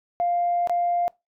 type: tone with dropouts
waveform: sine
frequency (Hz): 699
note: F5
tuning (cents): +1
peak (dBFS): -19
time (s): 0.2-1.08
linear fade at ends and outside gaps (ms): 0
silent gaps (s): 0.673-0.696
effects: noise-tail reverb RT60 0.2 s tail -23 dB re dry + tanh soft clip ceiling -15 dBFS